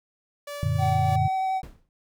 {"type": "tone with tremolo", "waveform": "sawtooth", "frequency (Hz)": 578, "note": "D5", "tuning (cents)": -28, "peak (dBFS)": -29, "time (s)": [0.47, 1.16], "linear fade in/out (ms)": 5, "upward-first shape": "sine", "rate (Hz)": 3.2, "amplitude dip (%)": 45}
{"type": "chord", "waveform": "sine", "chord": "Gb augmented", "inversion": "none", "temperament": "equal", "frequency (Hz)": [92.5, 116.54, 146.83], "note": ["Gb2", "Bb2", "D3"], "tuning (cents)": [0, 0, 0], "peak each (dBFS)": -26, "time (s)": [0.63, 1.28], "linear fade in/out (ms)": 0}
{"type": "tone with vibrato", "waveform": "triangle", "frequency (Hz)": 760, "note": "F#5", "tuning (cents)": 46, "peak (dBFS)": -21, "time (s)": [0.78, 1.62], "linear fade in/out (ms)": 50, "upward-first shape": "sine", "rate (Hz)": 11, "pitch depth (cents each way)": 10}
{"type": "noise with exponential decay", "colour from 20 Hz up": "brown", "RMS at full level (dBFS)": -34, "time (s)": [1.63, 1.89], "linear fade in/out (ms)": 2, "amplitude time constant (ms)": 55}
{"effects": []}